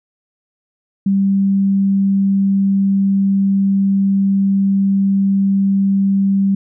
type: tone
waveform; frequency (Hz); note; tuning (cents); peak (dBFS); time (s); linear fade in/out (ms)
sine; 196; G3; 0; -11; 1.06-6.55; 5
effects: none